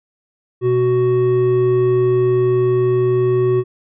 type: tone pair together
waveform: triangle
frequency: 124 / 371.6 Hz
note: B2 / F#4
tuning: +7 / +7 cents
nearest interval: octave + perfect fifth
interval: 1900 cents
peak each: -17 / -11 dBFS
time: 0.61-3.64 s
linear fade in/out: 50 ms
effects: resampled to 8000 Hz